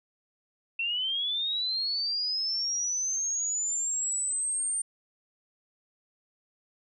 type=linear sweep; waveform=sine; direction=up; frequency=2683 to 8870 Hz; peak=-27 dBFS; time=0.79-4.82 s; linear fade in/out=5 ms; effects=none